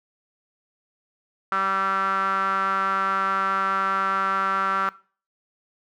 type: tone with band-pass filter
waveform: sawtooth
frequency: 193.2 Hz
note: G3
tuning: 25 cents flat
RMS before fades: -23 dBFS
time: 1.52-4.89 s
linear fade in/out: 0 ms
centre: 1300 Hz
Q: 8.6
effects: noise-tail reverb RT60 0.4 s tail -20 dB re dry